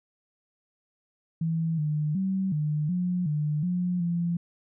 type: tone with pitch steps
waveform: sine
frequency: 163.2 / 151 / 191 / 150.7 / 179.4 / 149.9 / 178.9 / 171.3 Hz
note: E3 / D3 / G3 / D3 / F3 / D3 / F3 / F3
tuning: -17 / +48 / -45 / +45 / +47 / +36 / +42 / -33 cents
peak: -24 dBFS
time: 1.41-4.37 s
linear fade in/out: 5 ms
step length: 370 ms
effects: none